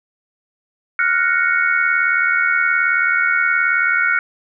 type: chord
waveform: sine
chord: Gb major seventh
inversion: third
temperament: equal with one note detuned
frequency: 1396.9 / 1475.7 / 1864.7 / 2217 Hz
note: F6 / Gb6 / Bb6 / Db7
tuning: 0 / -5 / 0 / 0 cents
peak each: -18 / -18 / -24 / -19 dBFS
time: 0.99-4.19 s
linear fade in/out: 2 ms
effects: none